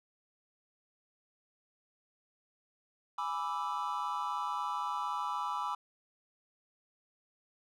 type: chord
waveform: triangle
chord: E dominant seventh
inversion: first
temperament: equal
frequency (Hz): 830.6 / 987.8 / 1174.7 / 1318.5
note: G#5 / B5 / D6 / E6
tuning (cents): 0 / 0 / 0 / 0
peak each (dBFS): -39 / -35 / -36 / -39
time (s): 3.18-5.75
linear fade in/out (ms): 5
effects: none